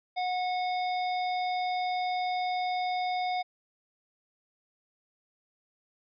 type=harmonic tone with a mistuned harmonic; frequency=730 Hz; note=F#5; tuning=24 cents flat; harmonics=1 / 3 / 5 / 7; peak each=-28 / -38 / -42 / -45 dBFS; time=0.16-3.43 s; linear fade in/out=20 ms; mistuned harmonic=7; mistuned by=-61 cents; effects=none